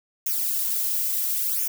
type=noise with flanger; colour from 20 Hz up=violet; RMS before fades=-25 dBFS; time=0.26-1.68 s; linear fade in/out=5 ms; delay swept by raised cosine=0.23 to 3.83 ms; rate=0.73 Hz; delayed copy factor=-0.8; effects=none